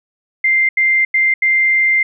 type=tone bursts at uneven times; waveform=sine; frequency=2093 Hz; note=C7; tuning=in tune; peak=-10 dBFS; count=4; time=0.44-0.69 / 0.77-1.05 / 1.14-1.34 / 1.42-2.03 s; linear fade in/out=5 ms; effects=none